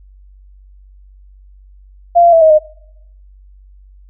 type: tone with pitch steps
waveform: sine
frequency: 691 / 687 / 658 / 633 / 615 Hz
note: F5 / F5 / E5 / D#5 / D#5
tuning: -19 / -29 / -3 / +30 / -20 cents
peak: -4 dBFS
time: 2.15-2.59 s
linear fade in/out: 20 ms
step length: 88 ms
effects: noise-tail reverb RT60 0.8 s tail -26 dB re dry + added 48 Hz sine -39 dBFS peak until 4.09 s